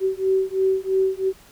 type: beating tone pair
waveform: sine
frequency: 380 / 383 Hz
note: F#4 / G4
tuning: +46 / -40 cents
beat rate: 3 Hz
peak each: -21 dBFS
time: 0-1.33 s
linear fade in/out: 50 ms
effects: pink hiss -50 dBFS RMS until 1.51 s